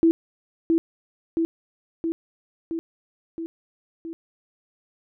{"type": "tone with echo", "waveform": "sine", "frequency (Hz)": 329.6, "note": "E4", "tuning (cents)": 0, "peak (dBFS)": -13, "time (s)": [0.03, 0.11], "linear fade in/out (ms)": 0, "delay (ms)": 670, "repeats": 6, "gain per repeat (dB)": -3, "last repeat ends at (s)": 4.13, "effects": []}